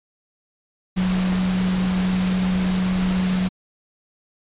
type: tone in noise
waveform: sine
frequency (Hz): 184.7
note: F#3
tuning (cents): -3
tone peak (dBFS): -18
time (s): 0.96-3.49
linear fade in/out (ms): 20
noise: pink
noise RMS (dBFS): -29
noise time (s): 0.96-3.49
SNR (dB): +8
effects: resampled to 8000 Hz